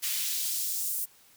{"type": "noise with high-pass filter sweep", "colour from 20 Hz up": "white", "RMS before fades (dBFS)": -31, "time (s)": [0.02, 1.06], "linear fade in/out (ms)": 20, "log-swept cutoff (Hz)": [2200, 10000], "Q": 0.96, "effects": ["white hiss -59 dBFS RMS until 1.36 s"]}